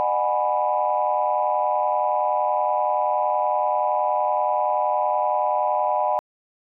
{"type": "chord", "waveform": "sine", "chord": "G# minor seventh", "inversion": "second", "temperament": "equal with one note detuned", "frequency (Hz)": [607.3, 740, 830.6, 987.8], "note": ["D#5", "F#5", "G#5", "B5"], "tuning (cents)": [-42, 0, 0, 0], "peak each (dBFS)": -24, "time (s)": [0, 6.19], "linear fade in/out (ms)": 0, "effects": ["tanh soft clip ceiling -9 dBFS"]}